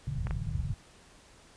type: low-pass noise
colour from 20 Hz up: white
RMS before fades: -33 dBFS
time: 0.07-0.74 s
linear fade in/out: 2 ms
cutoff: 160 Hz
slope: 48 dB/octave
type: clicks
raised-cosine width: 0.5 ms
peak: -24 dBFS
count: 2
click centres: 0.27 / 0.309 s
effects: pink hiss -57 dBFS RMS until 1.56 s + resampled to 22050 Hz